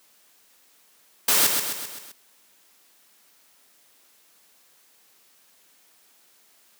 white noise with echo, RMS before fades -19 dBFS, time 1.28-1.47 s, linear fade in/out 5 ms, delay 130 ms, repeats 5, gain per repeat -5 dB, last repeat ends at 2.12 s, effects white hiss -59 dBFS RMS until 6.79 s + high-pass 200 Hz 12 dB/octave

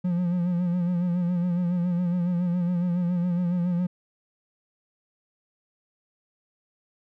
triangle tone with vibrato, 176.3 Hz, F3, 17 cents sharp, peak -20 dBFS, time 0.04-3.87 s, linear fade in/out 10 ms, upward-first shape sine, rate 7.2 Hz, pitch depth 51 cents each way, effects none

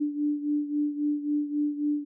sine beating tone pair, 293.7 / 297.4 Hz, D4 / D4, 0 / +22 cents, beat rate 3.7 Hz, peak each -26 / -31 dBFS, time 0-2.05 s, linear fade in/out 20 ms, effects none

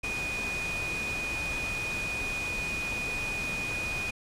sine tone in noise, 2473 Hz, D#7, 11 cents flat, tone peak -31 dBFS, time 0.03-4.11 s, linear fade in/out 10 ms, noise pink, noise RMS -37 dBFS, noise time 0.03-4.11 s, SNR +3 dB, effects low-pass 9000 Hz 12 dB/octave

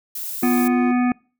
violet noise, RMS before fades -29 dBFS, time 0.15-0.68 s, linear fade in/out 5 ms
triangle tone, 349.2 Hz, F4, in tune, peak -22 dBFS, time 0.42-0.92 s, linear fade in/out 10 ms
harmonic tone, 247.3 Hz, B3, 3 cents sharp, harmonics 1 / 3 / 5 / 7 / 9 / 10, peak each -16 / -26 / -30 / -33 / -35 / -36 dBFS, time 0.43-1.12 s, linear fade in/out 2 ms
effects noise-tail reverb RT60 0.4 s tail -26 dB re dry

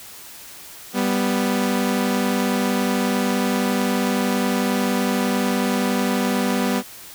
sawtooth tone pair together, 195.96 / 246.9 Hz, G3 / B3, 0 / 0 cents, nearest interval major third, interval 400 cents, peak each -18 / -17 dBFS, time 0.93-6.83 s, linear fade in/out 50 ms, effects white hiss -40 dBFS RMS until 7.14 s

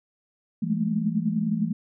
sine tone cluster, 167.1 / 204.9 / 213.9 / 224.7 Hz, E3 / G#3 / A3 / A3, +24 / -23 / -49 / +37 cents, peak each -28 dBFS, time 0.62-1.73 s, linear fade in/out 10 ms, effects none

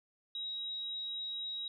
sine tone, 3824 Hz, A#7, 43 cents sharp, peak -37 dBFS, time 0.35-1.68 s, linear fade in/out 2 ms, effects none

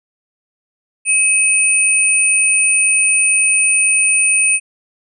sine tone pair together, 2553 / 9098 Hz, D#7 / C#9, +44 / +44 cents, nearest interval octave + minor seventh, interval 2200 cents, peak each -13 dBFS, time 1.05-4.6 s, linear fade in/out 50 ms, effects none

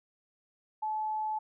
sine tone, 863 Hz, A5, 34 cents flat, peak -30 dBFS, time 0.82-1.39 s, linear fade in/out 10 ms, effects none

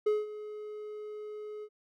triangle tone with ADSR envelope, 423.2 Hz, G#4, 33 cents sharp, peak -21 dBFS, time 0.06-1.69 s, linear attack 9 ms, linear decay 190 ms, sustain -16 dB, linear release 59 ms, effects none

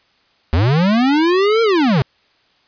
square linear two-way sweep, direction up then down, 73.42 to 464.6 to 118.6 Hz, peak -12 dBFS, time 0.53-2.02 s, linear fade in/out 0 ms, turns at 1.62 s, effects white hiss -57 dBFS RMS until 2.67 s + resampled to 11025 Hz

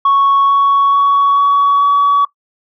sine tone with pitch steps, 1108.7 / 1115.1 / 1121.6 / 1128.1 / 1134.6 Hz, C#6 / C#6 / C#6 / C#6 / C#6, 0 / +10 / +20 / +30 / +40 cents, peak -6 dBFS, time 0.05-2.25 s, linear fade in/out 5 ms, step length 440 ms, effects noise-tail reverb RT60 0.1 s tail -19 dB re dry + tanh soft clip ceiling -5 dBFS

